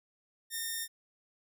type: tone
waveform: 5% pulse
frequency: 1825 Hz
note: A#6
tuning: 37 cents flat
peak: -24 dBFS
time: 0.5-0.88 s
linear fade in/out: 50 ms
effects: none